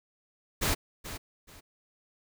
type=noise with echo; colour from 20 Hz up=pink; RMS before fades=-27 dBFS; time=0.61-0.75 s; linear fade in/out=20 ms; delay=430 ms; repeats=2; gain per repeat=-12 dB; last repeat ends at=1.61 s; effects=none